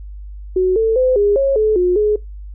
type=tone with pitch steps; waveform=sine; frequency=370.5 / 446 / 512 / 409.1 / 546 / 431.5 / 359.6 / 421.7 Hz; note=F#4 / A4 / C5 / G#4 / C#5 / A4 / F#4 / G#4; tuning=+2 / +23 / -38 / -26 / -26 / -34 / -49 / +26 cents; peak=-11 dBFS; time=0.56-2.16 s; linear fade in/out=5 ms; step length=200 ms; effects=noise-tail reverb RT60 0.2 s tail -22 dB re dry + added 50 Hz sine -29 dBFS peak until 2.54 s